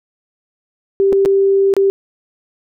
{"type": "tone with dropouts", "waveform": "sine", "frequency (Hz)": 392, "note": "G4", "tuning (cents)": 0, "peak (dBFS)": -9, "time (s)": [1, 1.9], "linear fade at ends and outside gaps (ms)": 0, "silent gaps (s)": [[1.125, 1.129], [1.251, 1.258], [1.739, 1.766]], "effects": []}